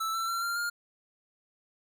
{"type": "tone with pitch steps", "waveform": "square", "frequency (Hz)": [1318.5, 1340.8, 1363.4, 1386.5, 1409.9], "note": ["E6", "E6", "F6", "F6", "F6"], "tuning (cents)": [0, 29, -42, -13, 16], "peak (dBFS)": -30, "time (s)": [0, 0.7], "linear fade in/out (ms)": 10, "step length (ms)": 140, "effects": []}